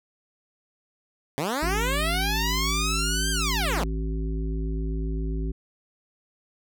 10% pulse linear two-way sweep, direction up then down, 130 to 1600 to 149 Hz, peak -17 dBFS, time 1.38-3.84 s, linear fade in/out 0 ms, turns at 3.31 s
harmonic tone, 53.8 Hz, A1, 38 cents flat, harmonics 1 / 3 / 5 / 7, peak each -26 / -34 / -36 / -38 dBFS, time 1.62-5.52 s, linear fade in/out 10 ms
effects none

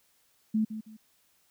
sine tone with echo, 217.6 Hz, A3, 19 cents flat, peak -23 dBFS, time 0.54-0.65 s, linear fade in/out 10 ms, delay 160 ms, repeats 2, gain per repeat -11 dB, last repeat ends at 0.97 s, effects white hiss -68 dBFS RMS until 1.5 s

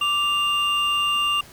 triangle tone pair together, 1174.7 / 2797 Hz, D6 / F7, 0 / +2 cents, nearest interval octave + minor third, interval 1502 cents, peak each -22 / -19 dBFS, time 0.01-1.41 s, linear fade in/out 5 ms, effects pink hiss -46 dBFS RMS until 1.52 s

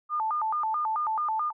sine tone with vibrato, 1032 Hz, C6, 24 cents flat, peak -25 dBFS, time 0.09-1.53 s, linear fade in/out 50 ms, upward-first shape square, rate 4.6 Hz, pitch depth 280 cents each way, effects none

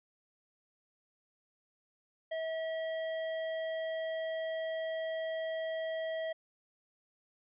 sine tone with hard clipping, 645 Hz, E5, 38 cents flat, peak -36 dBFS, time 2.31-6.33 s, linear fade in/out 10 ms, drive 15 dB, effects resampled to 8000 Hz

